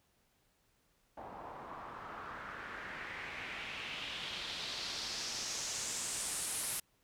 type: noise with low-pass filter sweep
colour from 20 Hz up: white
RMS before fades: -42 dBFS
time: 1.17-6.8 s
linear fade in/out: 5 ms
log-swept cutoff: 790 to 11000 Hz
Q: 2.6
effects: pink hiss -74 dBFS RMS until 7.03 s